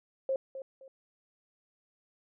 sine tone with echo, 534 Hz, C5, 35 cents sharp, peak -27 dBFS, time 0.29-0.36 s, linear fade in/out 2 ms, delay 260 ms, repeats 2, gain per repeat -11 dB, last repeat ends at 0.88 s, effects none

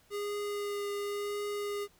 square tone with vibrato, 408.9 Hz, G#4, 27 cents flat, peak -34 dBFS, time 0.1-1.88 s, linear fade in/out 50 ms, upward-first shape triangle, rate 0.92 Hz, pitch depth 13 cents each way, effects pink hiss -65 dBFS RMS until 1.99 s

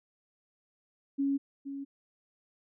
sine tone with echo, 277.2 Hz, C#4, in tune, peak -26 dBFS, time 1.18-1.38 s, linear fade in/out 20 ms, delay 470 ms, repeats 1, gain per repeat -10 dB, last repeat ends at 1.85 s, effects none

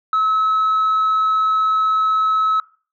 sine tone, 1292 Hz, E6, 35 cents flat, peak -12 dBFS, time 0.13-2.6 s, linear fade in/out 2 ms, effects noise-tail reverb RT60 0.4 s tail -21 dB re dry + tanh soft clip ceiling -12 dBFS

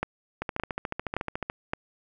two click trains, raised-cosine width 0.5 ms, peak -15 / -12 dBFS, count 16 / 4, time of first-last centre 0.42-1.499 / 0.03-1.735 s, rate 13.9 / 1.76 Hz, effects none

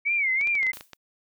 sine tone with vibrato, 2217 Hz, C#7, in tune, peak -21 dBFS, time 0.05-0.72 s, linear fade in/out 20 ms, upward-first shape sine, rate 2.8 Hz, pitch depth 140 cents each way
clicks, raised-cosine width 0.2 ms, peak -22 dBFS, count 9, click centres 0.412 / 0.473 / 0.553 / 0.63 / 0.667 / 0.734 / 0.771 / 0.809 / 0.933 s
blue noise with exponential decay, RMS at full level -38 dBFS, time 0.73-0.97 s, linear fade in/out 5 ms, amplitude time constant 51 ms
effects none

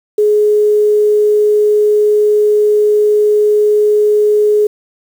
sine tone with quantisation, 420.3 Hz, G#4, 21 cents sharp, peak -7 dBFS, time 0.18-4.67 s, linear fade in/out 5 ms, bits 6, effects none

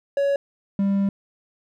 triangle tone pair in turn, 560 / 197.76 Hz, C#5 / G3, +18 / +15 cents, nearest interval octave + tritone, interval 1803 cents, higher first, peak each -16 dBFS, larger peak neither, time 0.17-0.36 / 0.79-1.09 s, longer second, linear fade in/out 2 ms, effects none

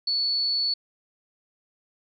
sine tone, 4435 Hz, C#8, in tune, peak -22 dBFS, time 0.07-0.74 s, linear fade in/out 5 ms, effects none

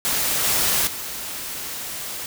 white noise with level steps, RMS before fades -22 / -20 / -31 dBFS, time 0.05-2.26 s, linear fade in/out 0 ms, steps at 0.44 / 0.87 s, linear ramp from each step 2 ms, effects none

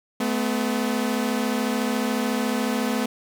sawtooth tone pair together, 217.3 / 251.3 Hz, A3 / B3, -21 / +30 cents, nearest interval minor third, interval 251 cents, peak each -21 dBFS, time 0.2-3.06 s, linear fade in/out 5 ms, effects none

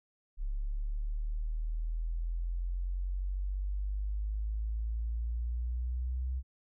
sine exponential sweep, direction up, 34.65 to 64.5 Hz, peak -31 dBFS, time 0.37-6.43 s, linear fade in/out 50 ms, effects none

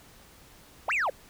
sine linear two-way sweep, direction up then down, 449.8 to 2794 to 449.8 Hz, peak -22 dBFS, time 0.88-1.1 s, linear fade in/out 5 ms, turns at 0.93 s, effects tanh soft clip ceiling -23 dBFS + pink hiss -54 dBFS RMS until 1.29 s

